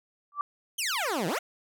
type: tone with exponential growth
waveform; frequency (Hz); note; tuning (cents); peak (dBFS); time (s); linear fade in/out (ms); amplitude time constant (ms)
sine; 1165; D6; -14; -22; 0.32-0.41; 1; 19
type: exponential two-way sweep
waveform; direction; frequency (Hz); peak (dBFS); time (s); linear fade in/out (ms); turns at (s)
15% pulse; down then up; 3264 to 152.2 to 787; -21; 0.78-1.39; 10; 1.27
effects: none